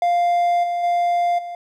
triangle tone with level steps, 698.5 Hz, F5, in tune, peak -13 / -18 / -14 / -26 dBFS, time 0.02-1.55 s, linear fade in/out 2 ms, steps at 0.63 / 0.83 / 1.38 s, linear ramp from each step 10 ms, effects none

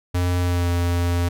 square tone with pitch glide, 89 to 87.02 Hz, F2 to F2, +33 to -6 cents, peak -19 dBFS, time 0.14-1.29 s, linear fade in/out 10 ms, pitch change -39 cents, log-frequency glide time 0.41-0.69 s, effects none

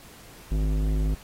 square tone with low-pass filter, 51.91 Hz, G#1, in tune, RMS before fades -24 dBFS, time 0.51-1.15 s, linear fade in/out 10 ms, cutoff 280 Hz, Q 0.94, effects pink hiss -49 dBFS RMS until 1.23 s + AAC 48 kbps

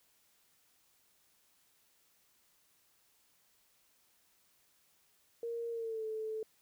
sine tone with pitch glide, 466.2 to 437.5 Hz, A#4 to A4, 0 to -10 cents, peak -36 dBFS, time 5.43-6.43 s, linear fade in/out 2 ms, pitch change -110 cents, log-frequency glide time 5.7-6.05 s, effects white hiss -71 dBFS RMS until 6.61 s

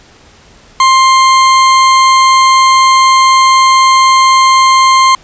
40% pulse tone, 1054 Hz, C6, 12 cents sharp, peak -3 dBFS, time 0.8-5.15 s, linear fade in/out 2 ms, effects pink hiss -41 dBFS RMS until 5.23 s + resampled to 16000 Hz

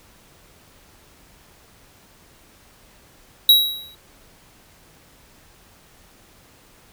square tone with exponential decay, 3862 Hz, B7, 39 cents flat, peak -7 dBFS, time 3.49-3.95 s, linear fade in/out 2 ms, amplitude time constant 100 ms, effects pink hiss -52 dBFS RMS until 6.92 s

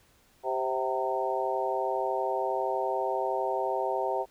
harmonic tone with a mistuned harmonic, 130.81 Hz, C3, in tune, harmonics 3 / 4 / 5 / 6 / 7, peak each -33 / -33 / -33 / -33 / -33 dBFS, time 0.43-4.26 s, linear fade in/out 50 ms, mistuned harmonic 6, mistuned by -41 cents, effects pink hiss -63 dBFS RMS until 4.3 s

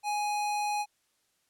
square tone, 832 Hz, G#5, 3 cents sharp, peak -29 dBFS, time 0.03-0.86 s, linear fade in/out 50 ms, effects white hiss -73 dBFS RMS until 1.49 s + low-pass 11000 Hz 12 dB/octave

